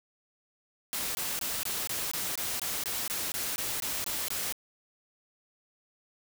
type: noise bursts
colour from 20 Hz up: white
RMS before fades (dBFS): -33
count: 15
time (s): 0.93-4.524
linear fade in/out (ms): 0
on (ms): 220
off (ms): 21
effects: none